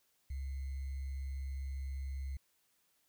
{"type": "tone with sample-and-hold", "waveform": "sine", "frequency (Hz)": 67.5, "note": "C#2", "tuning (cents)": -45, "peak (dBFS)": -37, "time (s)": [0.3, 2.37], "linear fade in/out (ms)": 5, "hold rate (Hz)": 2100, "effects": ["white hiss -75 dBFS RMS until 3.08 s"]}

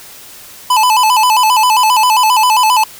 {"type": "tone with vibrato", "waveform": "square", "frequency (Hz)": 932.3, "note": "A#5", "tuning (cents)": 0, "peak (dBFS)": -8, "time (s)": [0.7, 2.84], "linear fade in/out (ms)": 5, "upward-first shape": "square", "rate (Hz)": 7.5, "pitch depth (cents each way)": 120, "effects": ["white hiss -35 dBFS RMS until 2.99 s"]}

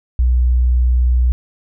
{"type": "tone", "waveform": "sine", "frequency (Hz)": 61.6, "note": "B1", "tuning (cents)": -4, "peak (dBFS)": -10, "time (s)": [0.19, 1.32], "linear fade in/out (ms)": 0, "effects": []}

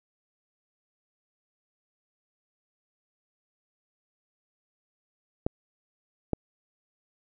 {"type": "clicks", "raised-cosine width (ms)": 2, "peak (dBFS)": -12, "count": 2, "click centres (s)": [5.465, 6.333], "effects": []}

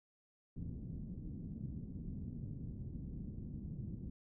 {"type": "low-pass noise", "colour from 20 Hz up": "white", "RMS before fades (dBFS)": -45, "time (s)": [0.56, 4.1], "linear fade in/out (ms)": 5, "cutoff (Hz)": 220, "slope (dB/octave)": 24, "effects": []}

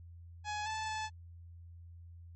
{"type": "tone with pitch steps", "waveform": "sawtooth", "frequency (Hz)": [840, 873, 868], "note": ["G#5", "A5", "A5"], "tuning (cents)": [19, -14, -24], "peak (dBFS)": -32, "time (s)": [0.44, 1.1], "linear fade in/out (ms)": 50, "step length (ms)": 220, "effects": ["added 85 Hz sine -49 dBFS peak until 2.35 s", "MP3 32 kbps"]}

